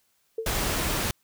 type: tone with exponential decay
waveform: sine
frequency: 448.3 Hz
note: A4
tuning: 32 cents sharp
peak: -24 dBFS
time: 0.38-0.57 s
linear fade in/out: 5 ms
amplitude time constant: 41 ms
type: noise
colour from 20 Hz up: pink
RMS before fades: -27 dBFS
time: 0.46-1.11 s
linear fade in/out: 2 ms
effects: white hiss -69 dBFS RMS until 1.23 s